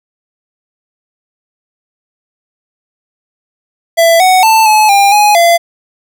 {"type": "tone with pitch steps", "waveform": "square", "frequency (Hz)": [667, 744, 885, 858, 800, 834, 682], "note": ["E5", "F#5", "A5", "A5", "G5", "G#5", "F5"], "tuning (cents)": [20, 9, 10, -44, 35, 7, -41], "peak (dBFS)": -5, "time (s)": [3.97, 5.58], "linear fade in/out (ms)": 20, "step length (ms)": 230, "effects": []}